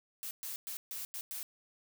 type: noise bursts at uneven times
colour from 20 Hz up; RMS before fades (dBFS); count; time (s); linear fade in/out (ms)
blue; -41; 6; 0.23-0.31 / 0.43-0.56 / 0.67-0.77 / 0.91-1.05 / 1.14-1.21 / 1.31-1.43; 0
effects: none